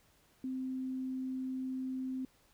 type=tone; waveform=sine; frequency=259.9 Hz; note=C4; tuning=11 cents flat; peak=-35 dBFS; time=0.44-2.25 s; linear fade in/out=2 ms; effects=pink hiss -68 dBFS RMS until 2.53 s